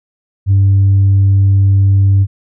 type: tone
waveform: sine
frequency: 98 Hz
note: G2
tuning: in tune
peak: -4 dBFS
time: 0.46-2.27 s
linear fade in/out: 50 ms
effects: tanh soft clip ceiling -4 dBFS